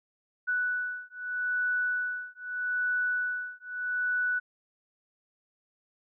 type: beating tone pair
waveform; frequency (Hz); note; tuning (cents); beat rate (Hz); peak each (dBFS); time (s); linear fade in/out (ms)
sine; 1482 / 1482.8; F#6 / F#6; +2 / +3; 0.8; -31; 0.47-4.4; 20
effects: none